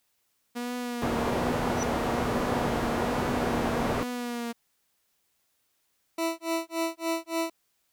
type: tone with vibrato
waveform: sawtooth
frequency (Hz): 240.2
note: B3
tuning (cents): -48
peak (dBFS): -27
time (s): 0.55-4.53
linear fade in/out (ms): 20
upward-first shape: triangle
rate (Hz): 1.2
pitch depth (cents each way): 48
type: low-pass noise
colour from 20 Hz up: white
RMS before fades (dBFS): -29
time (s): 1.02-4.03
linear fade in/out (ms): 0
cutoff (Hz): 790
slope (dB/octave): 12
type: tone with exponential growth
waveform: sine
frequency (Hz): 5920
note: F#8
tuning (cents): 0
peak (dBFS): -28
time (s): 1.72-1.83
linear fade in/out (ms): 0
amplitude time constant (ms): 22
type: tone with tremolo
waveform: 20% pulse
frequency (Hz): 329.6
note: E4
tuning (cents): 0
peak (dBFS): -20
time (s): 6.18-7.5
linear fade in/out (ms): 5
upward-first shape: sine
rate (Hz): 3.5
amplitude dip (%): 100
effects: white hiss -73 dBFS RMS until 7.92 s